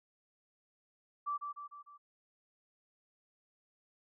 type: tone with echo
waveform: sine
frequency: 1164 Hz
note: D6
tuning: 16 cents flat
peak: -33 dBFS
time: 1.26-1.38 s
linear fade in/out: 20 ms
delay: 150 ms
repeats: 4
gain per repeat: -5 dB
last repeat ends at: 1.98 s
effects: none